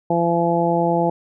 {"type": "harmonic tone", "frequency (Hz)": 170, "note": "F3", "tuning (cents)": -46, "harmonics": [1, 2, 3, 4, 5], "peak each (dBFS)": [-22, -22, -22, -22, -22], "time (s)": [0.1, 1.1], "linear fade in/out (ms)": 5, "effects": []}